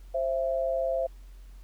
sine tone pair together, 528 / 668.3 Hz, C5 / E5, +16 / +24 cents, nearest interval major third, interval 408 cents, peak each -28 dBFS, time 0.14-1.07 s, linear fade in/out 10 ms, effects added 45 Hz sine -44 dBFS peak until 1.63 s + pink hiss -63 dBFS RMS until 1.63 s

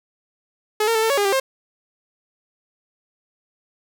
sawtooth tone with pitch steps, 426.7 / 457.5 / 441 / 447.7 / 559 / 407.3 / 393.6 / 532 Hz, G#4 / A#4 / A4 / A4 / C#5 / G#4 / G4 / C5, +47 / -32 / +4 / +30 / +14 / -34 / +7 / +29 cents, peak -13 dBFS, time 0.8-1.4 s, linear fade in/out 5 ms, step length 75 ms, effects none

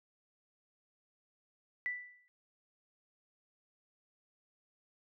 sine tone with exponential decay, 1975.5 Hz, B6, in tune, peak -31 dBFS, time 1.86-2.28 s, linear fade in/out 0 ms, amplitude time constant 90 ms, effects none

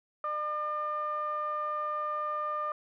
sawtooth tone with low-pass filter, 602 Hz, D5, 43 cents sharp, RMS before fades -33 dBFS, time 0.24-2.72 s, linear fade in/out 2 ms, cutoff 1300 Hz, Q 8.7, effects none

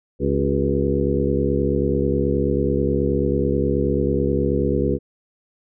harmonic tone with a mistuned harmonic, 69.3 Hz, C#2, in tune, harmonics 1 / 2 / 3 / 4 / 5 / 6 / 7, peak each -25 / -25 / -25 / -25 / -25 / -25 / -25 dBFS, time 0.19-4.99 s, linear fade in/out 50 ms, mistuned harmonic 5, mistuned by +78 cents, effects none

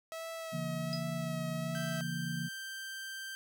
sawtooth tone with vibrato, 647 Hz, E5, 32 cents flat, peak -36 dBFS, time 0.12-2.01 s, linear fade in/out 0 ms, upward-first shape sine, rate 1.3 Hz, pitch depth 25 cents each way
sine chord, A# diminished, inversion first, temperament just, 139.85 / 167.82 / 233.1 Hz, C#3 / E3 / A#3, +16 / +31 / 0 cents, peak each -40 / -37 / -42 dBFS, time 0.52-2.49 s, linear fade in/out 20 ms
sine tone with exponential decay, 4978 Hz, D#8, in tune, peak -33 dBFS, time 0.93-1.07 s, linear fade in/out 0 ms, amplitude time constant 29 ms
sawtooth tone, 1568 Hz, G6, in tune, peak -37 dBFS, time 1.75-3.35 s, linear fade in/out 0 ms
effects none

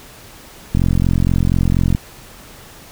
click train, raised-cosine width 5 ms, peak -3 dBFS, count 54, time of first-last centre 0.75-1.949 s, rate 44.2 Hz, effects pink hiss -40 dBFS RMS until 2.91 s

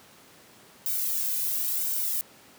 violet noise with flanger, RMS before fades -28 dBFS, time 0.86-2.21 s, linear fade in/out 0 ms, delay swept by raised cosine 1.3 to 1.99 ms, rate 0.95 Hz, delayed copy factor +0.85, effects pink hiss -53 dBFS RMS until 2.58 s + high-pass 150 Hz 12 dB/octave

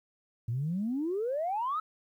sine exponential sweep, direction up, 110 to 1318.5 Hz, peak -28 dBFS, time 0.48-1.8 s, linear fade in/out 5 ms, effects tanh soft clip ceiling -24 dBFS + 11-bit

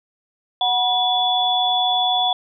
sine tone cluster, 738 / 967 / 3434 Hz, F#5 / B5 / A7, -5 / -37 / -43 cents, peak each -19 / -27 / -19 dBFS, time 0.61-2.33 s, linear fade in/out 2 ms, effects none

